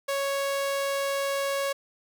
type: tone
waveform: sawtooth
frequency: 554.4 Hz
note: C#5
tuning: in tune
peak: -22 dBFS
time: 0.08-1.73 s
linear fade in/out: 10 ms
effects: none